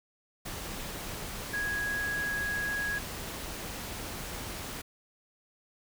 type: tone in noise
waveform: sine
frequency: 1658 Hz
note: G#6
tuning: 3 cents flat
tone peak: -30 dBFS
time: 1.53-2.99 s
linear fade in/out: 10 ms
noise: pink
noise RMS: -39 dBFS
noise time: 0.45-4.82 s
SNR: +6 dB
effects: none